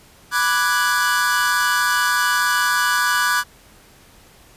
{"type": "chord", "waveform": "45% pulse", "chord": "G# half-diminished seventh", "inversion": "first", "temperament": "equal", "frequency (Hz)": [987.8, 1174.7, 1480, 1661.2], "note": ["B5", "D6", "F#6", "G#6"], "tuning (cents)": [0, 0, 0, 0], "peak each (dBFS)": [-24, -22, -20, -22], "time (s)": [0.31, 3.44], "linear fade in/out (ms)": 50, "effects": ["pink hiss -49 dBFS RMS until 4.56 s", "resampled to 32000 Hz"]}